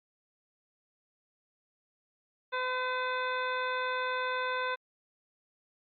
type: harmonic tone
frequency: 508 Hz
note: B4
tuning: 49 cents sharp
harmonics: 1 / 2 / 3 / 4 / 5 / 7 / 8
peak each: -36 / -34 / -35 / -43 / -42 / -43 / -54 dBFS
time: 2.52-4.76 s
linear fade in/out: 20 ms
effects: Opus 48 kbps